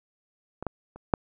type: clicks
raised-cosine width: 1 ms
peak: -21 / -15 / -30 / -6 dBFS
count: 4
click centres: 0.626 / 0.667 / 0.96 / 1.138 s
effects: none